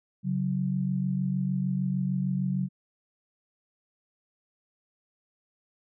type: tone pair together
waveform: sine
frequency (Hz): 139.04 / 185.6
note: C#3 / F#3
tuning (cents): +6 / +6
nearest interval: perfect fourth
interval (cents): 500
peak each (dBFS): -29 / -27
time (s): 0.23-2.69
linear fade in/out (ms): 50
effects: none